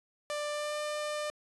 sawtooth tone with pitch glide, 592 to 598.9 Hz, D5 to D5, +14 to +34 cents, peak -29 dBFS, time 0.3-1.3 s, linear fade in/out 0 ms, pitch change +20 cents, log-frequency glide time 0.51-0.79 s, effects resampled to 24000 Hz

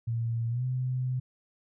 sine tone with pitch glide, 115.7 to 127.64 Hz, A#2 to C3, -13 to -43 cents, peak -27 dBFS, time 0.07-1.2 s, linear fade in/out 10 ms, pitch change +170 cents, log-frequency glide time 0.49-0.64 s, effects none

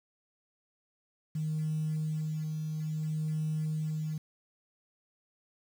sine tone with tremolo, 155.5 Hz, D#3, 1 cent flat, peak -28 dBFS, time 1.35-4.18 s, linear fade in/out 5 ms, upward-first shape sine, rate 0.59 Hz, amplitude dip 35%, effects tanh soft clip ceiling -25 dBFS + 9-bit

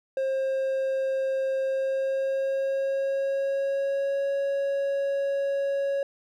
triangle tone with pitch glide, 533 to 555 Hz, C5 to C#5, +32 to +2 cents, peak -22 dBFS, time 0.17-6.03 s, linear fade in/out 2 ms, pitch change +70 cents, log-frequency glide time 1.63-4.31 s, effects none

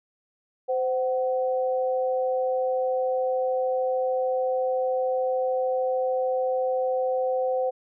sine tone pair together, 516.5 / 750 Hz, C5 / F#5, -22 / +23 cents, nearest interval tritone, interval 645 cents, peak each -23 / -29 dBFS, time 0.68-7.71 s, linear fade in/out 20 ms, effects none

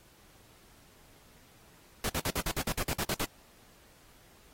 pink noise bursts, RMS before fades -32 dBFS, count 12, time 2.04-3.248 s, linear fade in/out 2 ms, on 53 ms, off 52 ms, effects pink hiss -60 dBFS RMS until 4.53 s + AAC 48 kbps

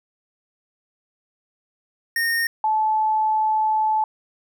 square / sine tone pair in turn, 1843 / 867.3 Hz, A#6 / A5, -20 / -25 cents, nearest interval octave + minor second, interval 1305 cents, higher first, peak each -20 / -17 dBFS, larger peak second, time 2.16-2.47 / 2.64-4.04 s, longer second, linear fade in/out 2 ms, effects none

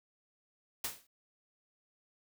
white noise with exponential decay, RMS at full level -33 dBFS, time 0.84-1.07 s, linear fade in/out 5 ms, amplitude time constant 48 ms, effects none

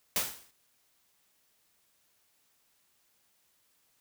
white noise with exponential decay, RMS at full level -26 dBFS, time 0.16-0.51 s, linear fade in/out 2 ms, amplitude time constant 74 ms, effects white hiss -71 dBFS RMS until 4 s

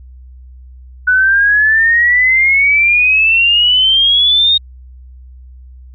sine exponential sweep, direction up, 1480 to 3729 Hz, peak -7 dBFS, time 1.07-4.58 s, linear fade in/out 10 ms, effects added 63 Hz sine -33 dBFS peak until 5.94 s

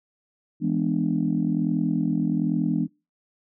sine chord, E dominant seventh, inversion none, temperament just, 164.81 / 206 / 247.2 / 296.7 Hz, E3 / G#3 / B3 / D4, 0 / -14 / +2 / +18 cents, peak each -26 dBFS, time 0.6-2.88 s, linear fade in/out 50 ms, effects noise-tail reverb RT60 0.3 s tail -26 dB re dry + tanh soft clip ceiling -11 dBFS

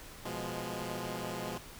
10% pulse chord, F diminished, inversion second, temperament equal, 123.47 / 174.61 / 207.7 Hz, Cb3 / F3 / Ab3, 0 / 0 / 0 cents, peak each -33 dBFS, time 0.25-1.58 s, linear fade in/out 5 ms, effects pink hiss -50 dBFS RMS until 1.79 s

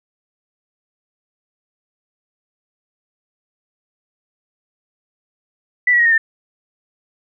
sine tone with pitch steps, 1975.5 / 1929.3 / 1884.1 / 1840 / 1797 Hz, B6 / B6 / A#6 / A#6 / A6, 0 / -41 / +18 / -23 / +36 cents, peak -10 dBFS, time 5.87-6.18 s, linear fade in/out 5 ms, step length 62 ms, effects none

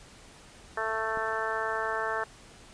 harmonic tone, 221.3 Hz, A3, 10 cents sharp, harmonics 2 / 3 / 4 / 5 / 6 / 7 / 8, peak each -36 / -36 / -36 / -36 / -36 / -36 / -36 dBFS, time 0.77-2.24 s, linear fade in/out 5 ms
click, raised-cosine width 3 ms, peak -30 dBFS, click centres 1.173 s
effects pink hiss -52 dBFS RMS until 2.73 s + resampled to 22050 Hz

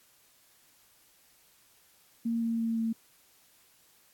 sine tone with pitch steps, 230.9 / 229.3 / 227.7 / 226.1 Hz, A#3 / A#3 / A#3 / A3, -16 / -28 / -40 / +47 cents, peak -27 dBFS, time 2.25-2.93 s, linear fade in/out 10 ms, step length 170 ms, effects white hiss -63 dBFS RMS until 4.13 s + AAC 64 kbps

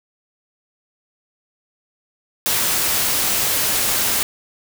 white noise, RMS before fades -19 dBFS, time 2.46-4.23 s, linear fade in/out 0 ms, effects none

